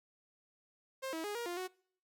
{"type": "tone with pitch steps", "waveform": "sawtooth", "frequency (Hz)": [530, 323.1, 413.5, 473.2, 350.2, 369.6], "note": ["C5", "E4", "G#4", "A#4", "F4", "F#4"], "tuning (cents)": [22, -35, -8, 26, 5, -2], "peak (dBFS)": -34, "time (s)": [1.02, 1.68], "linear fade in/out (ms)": 20, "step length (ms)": 110, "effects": ["noise-tail reverb RT60 0.6 s tail -25 dB re dry"]}